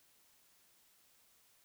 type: silence
effects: white hiss -69 dBFS RMS until 1.64 s